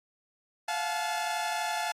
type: tone cluster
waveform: sawtooth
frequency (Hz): 695 / 727 / 863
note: F5 / F#5 / A5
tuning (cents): -9 / -31 / -34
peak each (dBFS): -30 / -34 / -28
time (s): 0.68-1.92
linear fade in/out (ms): 5
effects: low-pass 11000 Hz 12 dB/octave + AAC 48 kbps